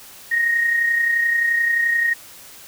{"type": "tone pair together", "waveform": "sine", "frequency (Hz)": [1864.7, 1896.2], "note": ["A#6", "A#6"], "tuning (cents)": [0, 29], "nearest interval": "unison", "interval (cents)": 29, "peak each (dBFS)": [-16, -27], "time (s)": [0.31, 2.14], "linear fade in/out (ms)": 10, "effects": ["white hiss -42 dBFS RMS until 2.67 s"]}